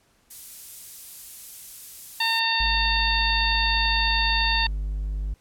violet noise, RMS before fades -36 dBFS, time 0.3-2.4 s, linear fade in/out 10 ms
harmonic tone, 909 Hz, A#5, 44 cents flat, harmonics 1 / 2 / 3 / 4 / 5, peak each -27 / -27 / -27 / -27 / -27 dBFS, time 2.2-4.67 s, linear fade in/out 5 ms
triangle tone, 50.3 Hz, G1, 45 cents sharp, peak -23 dBFS, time 2.6-5.34 s, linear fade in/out 5 ms
effects pink hiss -63 dBFS RMS until 5.4 s + low-pass 12000 Hz 12 dB/octave

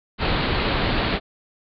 pink low-pass noise, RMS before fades -22 dBFS, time 0.18-1.2 s, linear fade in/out 50 ms, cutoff 4500 Hz, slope 96 dB/octave, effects none

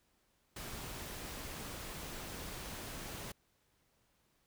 pink noise, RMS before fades -45 dBFS, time 0.56-3.32 s, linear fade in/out 5 ms, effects pink hiss -75 dBFS RMS until 4.46 s

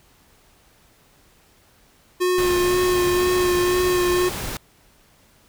square tone with vibrato, 359.7 Hz, F#4, 49 cents flat, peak -18 dBFS, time 2.2-4.3 s, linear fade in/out 20 ms, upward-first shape sine, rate 2 Hz, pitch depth 19 cents each way
pink noise, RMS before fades -29 dBFS, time 2.38-4.57 s, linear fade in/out 2 ms
effects pink hiss -56 dBFS RMS until 5.48 s

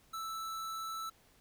square tone, 1318.5 Hz, E6, in tune, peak -39 dBFS, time 0.13-1.1 s, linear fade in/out 10 ms, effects pink hiss -66 dBFS RMS until 1.4 s

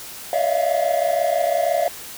triangle tone cluster, 570 / 641 / 677 / 703 Hz, C#5 / E5 / E5 / F5, +48 / -49 / +46 / +11 cents, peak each -21 dBFS, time 0.33-1.88 s, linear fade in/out 2 ms, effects white hiss -36 dBFS RMS until 2.17 s

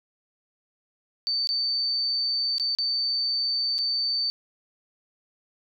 sine tone with dropouts, 4563 Hz, C#8, 49 cents sharp, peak -23 dBFS, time 1.27-4.3 s, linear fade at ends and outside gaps 0 ms, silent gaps 1.472-1.49 / 2.582-2.598 / 2.75-2.786 / 3.782-3.788 s, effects none

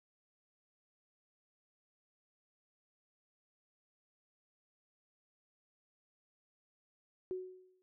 sine tone with exponential decay, 370 Hz, F#4, in tune, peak -34 dBFS, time 7.31-7.82 s, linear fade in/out 0 ms, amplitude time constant 110 ms, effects none

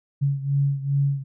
sine beating tone pair, 139.3 / 141.8 Hz, C#3 / C#3, +9 / +40 cents, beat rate 2.5 Hz, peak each -21 / -25 dBFS, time 0.21-1.24 s, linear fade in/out 20 ms, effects none

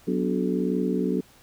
harmonic tone with a mistuned harmonic, 61.74 Hz, B1, in tune, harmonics 3 / 4 / 5 / 6 / 7, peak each -27 / -28 / -29 / -30 / -30 dBFS, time 0.07-1.21 s, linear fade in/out 10 ms, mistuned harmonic 5, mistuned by -100 cents, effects pink hiss -55 dBFS RMS until 1.42 s

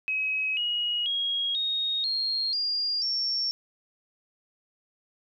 sine tone with pitch steps, 2549 / 2894 / 3287 / 3732 / 4238 / 4812 / 5464 Hz, D#7 / F#7 / G#7 / A#7 / C8 / D8 / F8, +41 / -39 / -19 / +1 / +21 / +41 / -39 cents, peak -25 dBFS, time 0.08-3.51 s, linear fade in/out 0 ms, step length 490 ms, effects 11-bit

